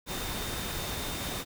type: tone in noise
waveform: sine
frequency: 3642 Hz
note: A#7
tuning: 41 cents flat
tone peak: -43 dBFS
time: 0.06-1.45 s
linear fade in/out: 50 ms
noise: pink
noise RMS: -35 dBFS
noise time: 0.06-1.45 s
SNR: -11 dB
effects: none